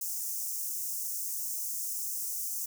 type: high-pass noise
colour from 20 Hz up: white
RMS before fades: -35 dBFS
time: 0.01-2.66 s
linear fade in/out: 5 ms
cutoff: 5700 Hz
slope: 48 dB/octave
effects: none